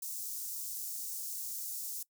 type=high-pass noise; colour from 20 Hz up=white; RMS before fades=-40 dBFS; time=0.02-2.03 s; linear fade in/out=5 ms; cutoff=5800 Hz; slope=24 dB/octave; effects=noise-tail reverb RT60 0.1 s tail -21 dB re dry